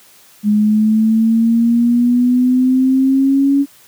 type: exponential sweep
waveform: sine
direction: up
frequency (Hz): 207.7 to 281.6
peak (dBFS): -9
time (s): 0.43-3.66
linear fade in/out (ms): 50
effects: white hiss -46 dBFS RMS until 3.87 s + high-pass 80 Hz 12 dB/octave